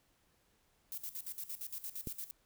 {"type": "noise with tremolo", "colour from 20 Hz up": "violet", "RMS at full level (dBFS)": -42, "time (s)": [0.92, 2.31], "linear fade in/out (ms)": 0, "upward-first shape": "square", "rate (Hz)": 8.7, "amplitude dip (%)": 80}
{"type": "click", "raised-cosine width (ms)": 3, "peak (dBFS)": -28, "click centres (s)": 2.073}
{"effects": ["pink hiss -73 dBFS RMS until 2.45 s"]}